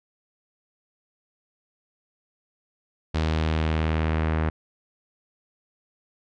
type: tone with low-pass filter sweep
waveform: sawtooth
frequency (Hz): 79.1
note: D#2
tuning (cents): +29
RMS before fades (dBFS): -24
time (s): 3.14-4.5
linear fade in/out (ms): 10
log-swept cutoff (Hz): 4400 to 1800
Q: 1.3
effects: none